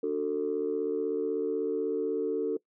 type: chord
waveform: sine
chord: D major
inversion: none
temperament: equal with one note detuned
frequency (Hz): 293.7 / 370 / 446.1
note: D4 / F#4 / A4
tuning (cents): 0 / 0 / +24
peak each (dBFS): -33 / -32 / -28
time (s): 0.03-2.57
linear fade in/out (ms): 5
effects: noise-tail reverb RT60 0.1 s tail -22 dB re dry + tanh soft clip ceiling -20 dBFS